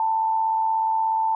sine tone with amplitude modulation, 888 Hz, A5, 16 cents sharp, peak -17 dBFS, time 0-1.35 s, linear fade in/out 2 ms, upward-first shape sine, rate 96.7 Hz, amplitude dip 45%, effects none

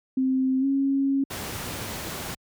sine tone with pitch glide, 261.6 to 273.8 Hz, C4 to C#4, 0 to -21 cents, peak -20 dBFS, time 0.17-1.24 s, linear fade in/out 5 ms, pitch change +79 cents, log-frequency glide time 0.6-0.65 s
pink noise, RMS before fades -33 dBFS, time 1.3-2.35 s, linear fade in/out 10 ms
effects high-pass 60 Hz 12 dB/octave

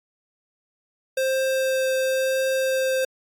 square tone with vibrato, 526 Hz, C5, 9 cents sharp, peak -21 dBFS, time 1.17-3.05 s, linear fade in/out 5 ms, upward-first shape triangle, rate 0.96 Hz, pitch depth 8 cents each way, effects AAC 64 kbps

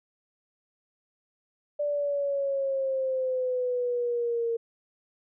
sine exponential sweep, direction down, 587.3 to 460 Hz, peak -25 dBFS, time 1.79-4.57 s, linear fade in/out 10 ms, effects none

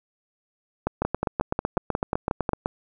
two click trains, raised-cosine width 1 ms, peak -9 / -9 dBFS, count 14 / 10, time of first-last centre 1.02-2.659 / 0.87-2.492 s, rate 7.93 / 5.55 Hz, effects none

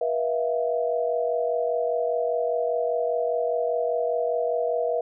sine tone cluster, 482.1 / 649 / 694 Hz, B4 / E5 / F5, -42 / -27 / -11 cents, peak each -25 / -26 / -30 dBFS, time 0.01-5.01 s, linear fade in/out 5 ms, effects none

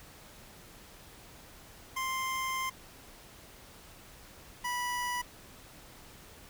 25% pulse tone pair in turn, 1048 / 980.1 Hz, C6 / B5, +2 / -13 cents, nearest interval minor second, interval 115 cents, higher first, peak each -28 dBFS, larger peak neither, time 1.96-2.7 / 4.64-5.22 s, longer first, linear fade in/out 10 ms, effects pink hiss -53 dBFS RMS until 6.49 s

